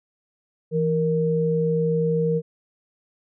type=tone pair together; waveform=sine; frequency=164.81 / 466.2 Hz; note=E3 / A#4; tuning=0 / 0 cents; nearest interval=octave + tritone; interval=1800 cents; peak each=-22 / -21 dBFS; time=0.71-2.42 s; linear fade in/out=50 ms; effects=none